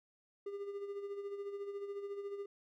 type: tone with tremolo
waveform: triangle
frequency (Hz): 402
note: G4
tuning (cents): +44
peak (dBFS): -36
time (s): 0.46-2.46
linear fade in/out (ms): 5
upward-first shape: sine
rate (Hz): 14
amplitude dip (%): 55
effects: none